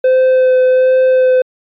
triangle tone with vibrato, 514 Hz, C5, 31 cents flat, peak -5 dBFS, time 0.04-1.42 s, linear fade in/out 5 ms, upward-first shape sine, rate 1.3 Hz, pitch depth 11 cents each way, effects resampled to 8000 Hz

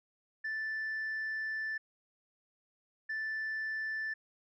sine tone bursts at uneven times, 1760 Hz, A6, in tune, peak -32 dBFS, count 2, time 0.44-1.78 / 3.09-4.14 s, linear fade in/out 10 ms, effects tanh soft clip ceiling -32 dBFS

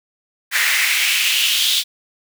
pink noise with high-pass filter sweep, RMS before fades -17 dBFS, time 0.51-1.84 s, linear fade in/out 50 ms, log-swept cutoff 1800 to 3600 Hz, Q 3.9, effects none

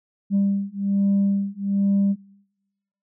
sine beating tone pair, 198 / 199.2 Hz, G3 / G3, +18 / +28 cents, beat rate 1.2 Hz, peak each -20 dBFS, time 0.3-2.16 s, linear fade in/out 50 ms, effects noise-tail reverb RT60 1.0 s tail -26 dB re dry + tanh soft clip ceiling -14 dBFS

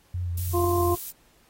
sine tone with vibrato, 88 Hz, F2, 14 cents sharp, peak -26 dBFS, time 0.14-0.95 s, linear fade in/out 5 ms, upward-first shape sine, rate 3.8 Hz, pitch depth 34 cents each way
violet noise, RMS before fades -34 dBFS, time 0.37-1.11 s, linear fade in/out 5 ms
harmonic tone, 349.2 Hz, F4, in tune, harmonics 1 / 2 / 3, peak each -23 / -31 / -28 dBFS, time 0.53-0.96 s, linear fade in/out 20 ms
effects pink hiss -61 dBFS RMS until 1.49 s + AAC 48 kbps

